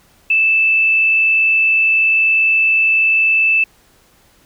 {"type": "tone with frequency modulation", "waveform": "sine", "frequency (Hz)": 2636, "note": "E7", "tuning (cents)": -1, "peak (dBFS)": -10, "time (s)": [0.3, 3.64], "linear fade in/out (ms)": 5, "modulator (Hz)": 61, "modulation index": 0.33, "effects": ["pink hiss -52 dBFS RMS until 4.45 s"]}